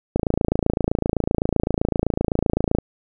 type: click train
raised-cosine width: 2 ms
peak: -5 dBFS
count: 74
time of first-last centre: 0.16-2.786 s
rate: 27.8 Hz
effects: none